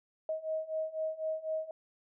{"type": "beating tone pair", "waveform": "sine", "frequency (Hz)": [630, 634], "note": ["D#5", "D#5"], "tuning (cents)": [21, 32], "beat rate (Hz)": 4, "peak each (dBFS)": [-37, -35], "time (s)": [0.29, 1.71], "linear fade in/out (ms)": 2, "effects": []}